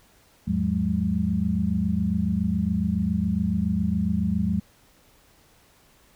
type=tone cluster; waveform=sine; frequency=81.7 / 104.8 / 181.3 / 208.5 Hz; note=E2 / G#2 / F#3 / G#3; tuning=-15 / +16 / -35 / +7 cents; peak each=-29 / -32 / -25 / -25 dBFS; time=0.47-4.6 s; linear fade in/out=10 ms; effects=pink hiss -58 dBFS RMS until 6.15 s